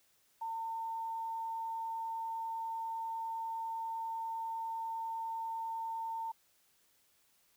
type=tone with quantisation; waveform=sine; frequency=905 Hz; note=A5; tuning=48 cents sharp; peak=-36 dBFS; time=0.41-6.32 s; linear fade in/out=10 ms; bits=11; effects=white hiss -71 dBFS RMS until 7.56 s